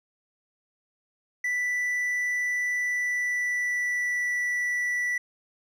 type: tone with pitch glide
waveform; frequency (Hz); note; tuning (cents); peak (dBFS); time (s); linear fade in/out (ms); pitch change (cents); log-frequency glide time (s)
triangle; 1975.5 to 1961.9; B6 to B6; 0 to -12; -23; 1.44-5.18; 5; -12; 2.78-4.34
effects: none